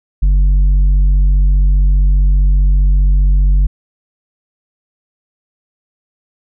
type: tone with tanh clipping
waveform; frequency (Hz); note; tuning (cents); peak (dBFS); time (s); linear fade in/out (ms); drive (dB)
sine; 47.58; F#1; +49; -8; 0.22-3.67; 10; 5
effects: none